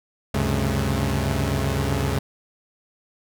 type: tone cluster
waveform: sawtooth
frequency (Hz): 71.6 / 96.2 / 135.3 / 214.5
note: D2 / G2 / C#3 / A3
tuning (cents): -43 / -32 / -42 / -44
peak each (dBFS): -22 / -23 / -21 / -25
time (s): 0.34-2.19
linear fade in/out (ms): 5
effects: none